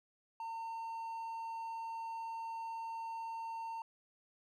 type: tone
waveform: triangle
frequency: 909 Hz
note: A#5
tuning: 44 cents flat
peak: -38 dBFS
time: 0.4-3.82 s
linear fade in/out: 2 ms
effects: none